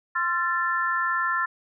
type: chord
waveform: sine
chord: F major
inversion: second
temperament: equal with one note detuned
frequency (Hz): 1046.5 / 1361.1 / 1760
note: C6 / F6 / A6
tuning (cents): 0 / -45 / 0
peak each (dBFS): -28 / -26 / -26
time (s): 0.15-1.46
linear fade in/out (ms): 10
effects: none